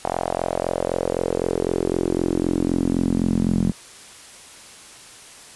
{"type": "tone with band-pass filter sweep", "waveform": "sawtooth", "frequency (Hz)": 43.91, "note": "F1", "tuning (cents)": 10, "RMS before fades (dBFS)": -22, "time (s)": [0.04, 3.72], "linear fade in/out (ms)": 10, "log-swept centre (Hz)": [750, 200], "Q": 3.4, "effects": ["white hiss -43 dBFS RMS until 5.55 s", "resampled to 24000 Hz"]}